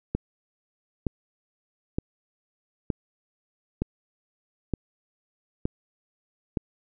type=click train; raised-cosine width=3 ms; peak=-12 dBFS; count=8; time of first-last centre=0.15-6.572 s; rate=1.09 Hz; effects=none